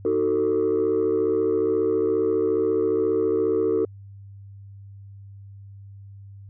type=chord; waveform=sine; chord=D# diminished; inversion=none; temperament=just; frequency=311.1 / 373.4 / 448 Hz; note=D#4 / F#4 / A4; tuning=0 / +16 / +31 cents; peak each=-25 / -22 / -20 dBFS; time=0.05-3.85 s; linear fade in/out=2 ms; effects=tanh soft clip ceiling -15 dBFS + added 99 Hz sine -40 dBFS peak until 6.49 s